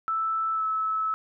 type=tone with pitch glide; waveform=sine; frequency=1318.5 to 1301.1 Hz; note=E6 to E6; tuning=0 to -23 cents; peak=-24 dBFS; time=0.08-1.14 s; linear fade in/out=0 ms; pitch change=-23 cents; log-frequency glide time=0.53-0.64 s; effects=none